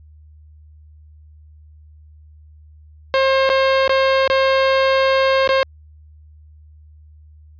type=tone with dropouts; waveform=sawtooth; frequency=534 Hz; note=C5; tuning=35 cents sharp; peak=-9 dBFS; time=3.14-5.63 s; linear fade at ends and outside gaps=0 ms; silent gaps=3.492-3.5 / 3.878-3.894 / 4.277-4.3 / 5.476-5.491 s; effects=added 76 Hz sine -42 dBFS peak until 7.59 s + resampled to 11025 Hz